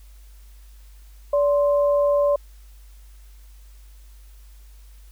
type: tone pair together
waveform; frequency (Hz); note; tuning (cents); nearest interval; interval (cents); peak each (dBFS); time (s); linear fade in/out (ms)
sine; 576.2 / 1046.5; D5 / C6; -33 / 0; minor seventh; 1033; -16 / -28; 1.33-2.36; 5
effects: added 50 Hz sine -43 dBFS peak until 5.11 s + white hiss -58 dBFS RMS until 5.11 s